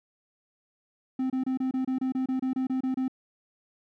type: tone bursts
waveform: triangle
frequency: 260.2 Hz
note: C4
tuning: 9 cents flat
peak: -23 dBFS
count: 14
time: 1.19-3.081 s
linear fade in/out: 5 ms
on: 110 ms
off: 27 ms
effects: none